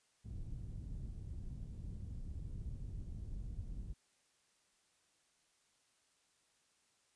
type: low-pass noise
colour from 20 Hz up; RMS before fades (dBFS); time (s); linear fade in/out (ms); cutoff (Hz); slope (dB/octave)
pink; -45; 0.24-3.94; 20; 120; 12
effects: white hiss -75 dBFS RMS until 7.15 s + resampled to 22050 Hz